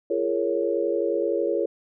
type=chord; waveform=sine; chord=Bb minor seventh; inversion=second; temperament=equal with one note detuned; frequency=342.4 / 415.3 / 466.2 / 554.4 Hz; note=F4 / Ab4 / Bb4 / Db5; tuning=-34 / 0 / 0 / 0 cents; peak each=-27 dBFS; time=0.1-1.66 s; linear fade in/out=5 ms; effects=none

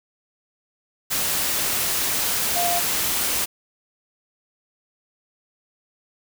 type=tone in noise; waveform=sine; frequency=698.5 Hz; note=F5; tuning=in tune; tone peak=-22 dBFS; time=2.55-2.8 s; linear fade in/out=20 ms; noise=white; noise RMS=-23 dBFS; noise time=1.1-3.46 s; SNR=-2 dB; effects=none

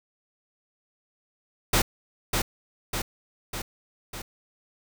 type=noise with echo; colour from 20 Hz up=pink; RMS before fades=-21 dBFS; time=1.73-1.82 s; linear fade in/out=5 ms; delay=600 ms; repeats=4; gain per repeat=-4 dB; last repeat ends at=4.22 s; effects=none

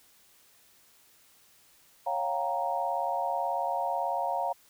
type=chord; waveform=sine; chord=G half-diminished seventh; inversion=second; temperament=equal with one note detuned; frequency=554.4 / 705.8 / 784 / 932.3 Hz; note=Db5 / F5 / G5 / Bb5; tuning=0 / +18 / 0 / 0 cents; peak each=-35 / -31 / -35 / -32 dBFS; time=2.06-4.53 s; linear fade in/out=10 ms; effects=white hiss -61 dBFS RMS until 4.69 s

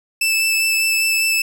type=tone with vibrato; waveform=sawtooth; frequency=2637 Hz; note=E7; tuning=in tune; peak=-12 dBFS; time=0.21-1.42 s; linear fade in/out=5 ms; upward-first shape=sine; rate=5 Hz; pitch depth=11 cents each way; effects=none

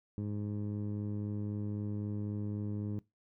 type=tone with low-pass filter; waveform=15% pulse; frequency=103.83 Hz; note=G#2; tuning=in tune; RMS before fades=-37 dBFS; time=0.18-2.99 s; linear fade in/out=0 ms; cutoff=290 Hz; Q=0.63; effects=noise-tail reverb RT60 0.2 s tail -21 dB re dry

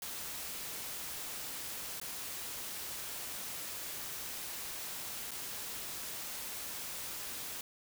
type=noise with dropouts; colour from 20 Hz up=white; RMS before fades=-42 dBFS; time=0.02-7.61 s; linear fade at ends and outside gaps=2 ms; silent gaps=2-2.014 / 5.309-5.315 s; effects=none

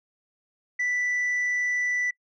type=tone; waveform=sine; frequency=1975.5 Hz; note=B6; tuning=in tune; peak=-21 dBFS; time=0.79-2.11 s; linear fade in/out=10 ms; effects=noise-tail reverb RT60 0.1 s tail -25 dB re dry + tanh soft clip ceiling -22 dBFS

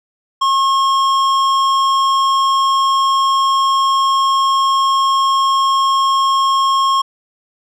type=tone with hard clipping; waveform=triangle; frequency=1080 Hz; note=C#6; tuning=45 cents flat; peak=-13 dBFS; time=0.41-7.02 s; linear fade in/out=10 ms; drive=15 dB; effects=none

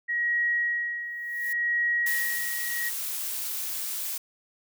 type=tone with tremolo; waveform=sine; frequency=1900 Hz; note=A#6; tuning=33 cents sharp; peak=-22 dBFS; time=0.08-2.9 s; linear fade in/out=20 ms; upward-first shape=sine; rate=0.7 Hz; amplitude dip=70%
type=noise with exponential growth; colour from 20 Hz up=violet; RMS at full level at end=-37 dBFS; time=0.97-1.53 s; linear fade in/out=5 ms; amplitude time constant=120 ms
type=noise; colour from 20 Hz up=blue; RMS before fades=-32 dBFS; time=2.06-4.18 s; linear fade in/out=5 ms
effects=none

